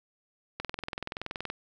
click train, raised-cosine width 0.3 ms, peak -18 dBFS, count 20, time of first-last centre 0.6-1.5 s, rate 21.1 Hz, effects none

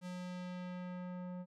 square tone with low-pass filter sweep, 180.4 Hz, F#3, 44 cents flat, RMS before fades -44 dBFS, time 0.01-1.46 s, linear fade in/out 50 ms, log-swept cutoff 9600 to 810 Hz, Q 0.78, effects none

